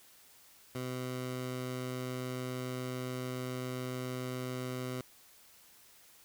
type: tone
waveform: 15% pulse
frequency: 127.1 Hz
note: C3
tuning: 50 cents flat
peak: -30 dBFS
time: 0.75-5.01 s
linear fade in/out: 2 ms
effects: white hiss -60 dBFS RMS until 6.24 s